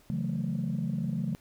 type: chord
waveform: sine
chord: F# minor seventh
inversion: second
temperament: equal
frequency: 138.59 / 164.81 / 185 / 220 Hz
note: C#3 / E3 / F#3 / A3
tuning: 0 / 0 / 0 / 0 cents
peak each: -33 dBFS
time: 0.1-1.35 s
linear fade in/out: 0 ms
effects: tanh soft clip ceiling -22 dBFS + pink hiss -61 dBFS RMS until 1.4 s